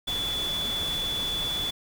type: tone in noise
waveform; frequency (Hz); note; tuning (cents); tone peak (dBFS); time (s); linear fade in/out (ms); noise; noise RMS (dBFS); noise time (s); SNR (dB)
sine; 3447; A7; -36; -27; 0.07-1.71; 10; pink; -36; 0.07-1.71; +6
effects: none